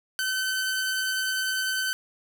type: tone pair together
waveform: sawtooth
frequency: 1528 / 4574 Hz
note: G6 / D8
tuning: -45 / -47 cents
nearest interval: octave + perfect fifth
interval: 1898 cents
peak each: -22 / -34 dBFS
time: 0.19-1.93 s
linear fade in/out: 0 ms
effects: none